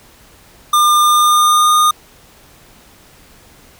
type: tone with pitch glide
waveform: square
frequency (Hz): 1202 to 1224.4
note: D6 to D#6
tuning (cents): +40 to -28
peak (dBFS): -9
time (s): 0.73-1.91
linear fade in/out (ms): 5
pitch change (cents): +32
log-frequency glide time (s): 1-1.76
effects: pink hiss -45 dBFS RMS until 3.79 s